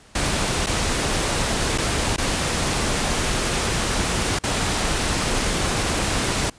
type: noise with dropouts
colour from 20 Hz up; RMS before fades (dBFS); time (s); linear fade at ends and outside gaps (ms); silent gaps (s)
pink; -22; 0.15-6.5; 5; 0.663-0.668 / 1.778-1.782 / 2.163-2.18 / 4.389-4.436
effects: pink hiss -50 dBFS RMS until 6.58 s + resampled to 22050 Hz